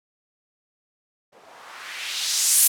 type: noise with low-pass filter sweep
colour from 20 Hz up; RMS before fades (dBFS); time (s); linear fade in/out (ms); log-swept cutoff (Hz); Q
violet; -24; 1.32-2.68; 10; 470 to 12000; 1.5
effects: none